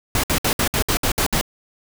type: noise bursts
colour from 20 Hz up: pink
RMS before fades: -19 dBFS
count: 9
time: 0.15-1.412 s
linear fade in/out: 2 ms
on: 86 ms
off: 61 ms
effects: none